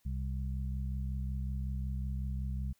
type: harmonic tone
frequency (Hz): 65.41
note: C2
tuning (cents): 0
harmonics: 1 / 2 / 3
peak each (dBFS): -34 / -40 / -44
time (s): 0.05-2.73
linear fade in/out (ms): 10
effects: white hiss -73 dBFS RMS until 2.79 s